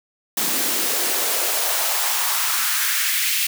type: noise with high-pass filter sweep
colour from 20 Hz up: white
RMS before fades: -21 dBFS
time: 0.37-3.47 s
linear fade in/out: 5 ms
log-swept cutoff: 210 to 2500 Hz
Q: 2
effects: none